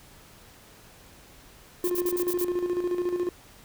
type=noise bursts; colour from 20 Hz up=violet; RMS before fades=-32 dBFS; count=6; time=1.84-2.444 s; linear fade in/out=5 ms; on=59 ms; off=50 ms
type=tone with tremolo; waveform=triangle; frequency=355 Hz; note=F4; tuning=28 cents sharp; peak=-21 dBFS; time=1.84-3.29 s; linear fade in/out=2 ms; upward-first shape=square; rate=14 Hz; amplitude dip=55%
effects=pink hiss -52 dBFS RMS until 3.64 s